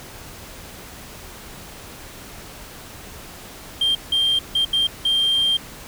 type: tone bursts at uneven times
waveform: sine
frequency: 3180 Hz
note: G7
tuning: 24 cents sharp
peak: -14 dBFS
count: 5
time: 3.81-3.95 / 4.12-4.39 / 4.55-4.65 / 4.73-4.87 / 5.05-5.57 s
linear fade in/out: 5 ms
effects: tanh soft clip ceiling -14 dBFS + pink hiss -39 dBFS RMS until 5.87 s